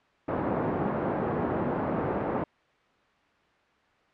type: band-pass noise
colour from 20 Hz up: pink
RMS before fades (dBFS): -29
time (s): 0.28-2.44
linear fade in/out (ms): 5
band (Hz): 170 to 960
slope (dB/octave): 12
effects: white hiss -63 dBFS RMS until 4.13 s + low-pass 2000 Hz 12 dB/octave